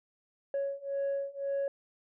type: beating tone pair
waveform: sine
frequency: 554.4 / 556.3 Hz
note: C#5 / C#5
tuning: 0 / +6 cents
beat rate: 1.9 Hz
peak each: -33 / -32 dBFS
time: 0.54-1.68 s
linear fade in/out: 2 ms
effects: tanh soft clip ceiling -27 dBFS